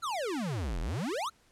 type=exponential two-way sweep; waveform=square; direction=down then up; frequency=1421 to 37.05 to 1421 Hz; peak=-32 dBFS; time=0.02-1.3 s; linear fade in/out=20 ms; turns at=0.8 s; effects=pink hiss -65 dBFS RMS until 1.51 s + low-pass 10000 Hz 12 dB/octave